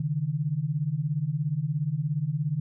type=beating tone pair; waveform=sine; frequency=138 / 155 Hz; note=C#3 / D#3; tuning=-7 / -6 cents; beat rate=17 Hz; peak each=-29 / -27 dBFS; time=0-2.6 s; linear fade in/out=5 ms; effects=none